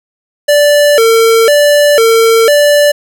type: tone with vibrato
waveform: square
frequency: 515 Hz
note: C5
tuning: 28 cents flat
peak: -5 dBFS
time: 0.48-2.92 s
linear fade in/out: 10 ms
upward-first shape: square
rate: 1 Hz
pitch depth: 220 cents each way
effects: none